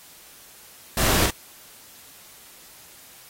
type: noise with echo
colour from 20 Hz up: pink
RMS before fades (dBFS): -23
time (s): 0.97-1.26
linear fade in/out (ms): 2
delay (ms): 42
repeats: 1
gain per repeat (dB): -2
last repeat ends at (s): 1.302
effects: white hiss -48 dBFS RMS until 3.29 s + AAC 48 kbps